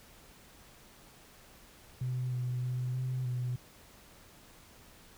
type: tone with pitch steps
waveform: sine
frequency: 126.5 / 124.6 / 125.8 / 128.2 / 124.3 Hz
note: B2 / B2 / B2 / C3 / B2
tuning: +42 / +16 / +32 / -35 / +12 cents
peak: -30 dBFS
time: 2.01-3.56 s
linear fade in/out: 5 ms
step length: 310 ms
effects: tanh soft clip ceiling -27 dBFS + pink hiss -57 dBFS RMS until 5.17 s